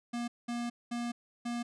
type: tone bursts at uneven times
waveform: square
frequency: 238.1 Hz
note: A#3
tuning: 37 cents sharp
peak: -34 dBFS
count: 4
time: 0.13-0.28 / 0.48-0.7 / 0.91-1.12 / 1.45-1.63 s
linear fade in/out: 10 ms
effects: resampled to 22050 Hz